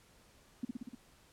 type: tone with echo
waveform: sine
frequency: 242.5 Hz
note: B3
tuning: 31 cents flat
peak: -32 dBFS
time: 0.63-0.65 s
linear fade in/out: 5 ms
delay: 60 ms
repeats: 5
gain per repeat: -2 dB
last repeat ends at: 0.95 s
effects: pink hiss -64 dBFS RMS until 1.32 s + low-pass 12000 Hz 12 dB/octave